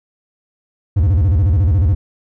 triangle tone with vibrato, 86.5 Hz, F2, 16 cents flat, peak -8 dBFS, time 0.96-1.95 s, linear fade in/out 10 ms, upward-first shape square, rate 14 Hz, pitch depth 260 cents each way, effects none

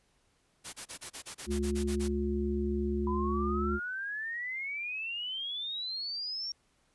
white noise bursts, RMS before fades -41 dBFS, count 12, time 0.64-2.086 s, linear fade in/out 20 ms, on 93 ms, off 30 ms
harmonic tone, 71.4 Hz, D2, 48 cents flat, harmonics 1 / 3 / 5, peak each -33 / -33 / -33 dBFS, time 1.46-3.8 s, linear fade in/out 50 ms
sine exponential sweep, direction up, 987.8 to 5588 Hz, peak -34 dBFS, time 3.07-6.52 s, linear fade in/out 2 ms
effects pink hiss -71 dBFS RMS until 6.94 s + resampled to 24000 Hz

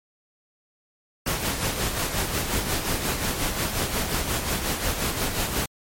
pink noise with tremolo, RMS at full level -24 dBFS, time 1.26-5.66 s, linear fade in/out 5 ms, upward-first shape sine, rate 5.6 Hz, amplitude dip 50%, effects MP3 64 kbps

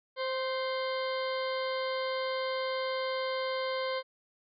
harmonic tone with a mistuned harmonic, 523.3 Hz, C5, in tune, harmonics 1 / 2 / 3 / 4 / 6 / 7 / 8 / 9, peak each -32 / -37 / -43 / -41 / -44 / -49 / -45 / -49 dBFS, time 0.16-4.03 s, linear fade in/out 50 ms, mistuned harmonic 3, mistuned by -24 cents, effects none

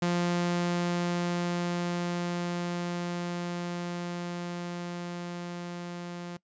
sawtooth tone with level ramp, 174.61 Hz, F3, in tune, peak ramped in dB -21 to -33 dBFS, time 0.02-6.37 s, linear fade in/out 5 ms, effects noise-tail reverb RT60 0.1 s tail -22 dB re dry + resampled to 16000 Hz

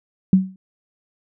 sine tone with exponential decay, 188.7 Hz, F#3, 34 cents sharp, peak -6 dBFS, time 0.33-0.56 s, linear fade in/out 2 ms, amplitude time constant 49 ms, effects none

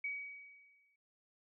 sine tone with exponential decay, 2265 Hz, C#7, 37 cents sharp, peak -35 dBFS, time 0.04-0.96 s, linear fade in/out 5 ms, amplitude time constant 200 ms, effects none

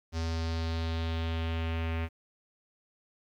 square tone with low-pass filter sweep, 82 Hz, E2, 9 cents flat, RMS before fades -32 dBFS, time 0.12-2.09 s, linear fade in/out 50 ms, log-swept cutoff 5500 to 2400 Hz, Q 2.6, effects 10-bit

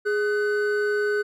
triangle tone pair together, 415.3 / 1504.1 Hz, G#4 / F#6, 0 / +28 cents, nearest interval octave + minor seventh, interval 2228 cents, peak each -20 / -25 dBFS, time 0.05-1.23 s, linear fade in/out 20 ms, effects none

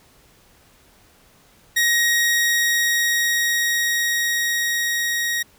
sawtooth tone with level ramp, 1884 Hz, A#6, 18 cents sharp, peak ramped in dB -12 to -17 dBFS, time 1.76-5.43 s, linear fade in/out 10 ms, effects pink hiss -54 dBFS RMS until 5.58 s

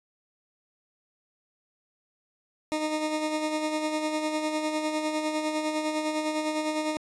20% pulse tone with tremolo, 308 Hz, D#4, 17 cents flat, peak -20 dBFS, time 2.72-6.97 s, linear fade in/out 0 ms, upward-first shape sine, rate 9.9 Hz, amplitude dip 45%, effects resampled to 22050 Hz

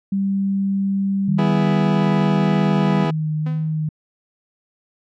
sine tone, 196 Hz, G3, in tune, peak -17 dBFS, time 0.12-3.05 s, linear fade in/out 5 ms
sine tone with vibrato, 155.56 Hz, D#3, in tune, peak -19 dBFS, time 1.28-3.89 s, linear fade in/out 5 ms, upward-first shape sine, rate 1.8 Hz, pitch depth 19 cents each way
20% pulse chord, E major, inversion second, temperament equal, 246.9 / 329.6 / 415.3 Hz, B3 / E4 / G#4, 0 / 0 / 0 cents, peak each -21 / -20 / -20 dBFS, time 1.38-3.11 s, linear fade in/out 10 ms
sawtooth tone with exponential decay, 254 Hz, B3, 49 cents sharp, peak -26 dBFS, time 3.46-3.81 s, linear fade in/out 5 ms, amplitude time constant 75 ms
effects low-pass 3000 Hz 12 dB/octave

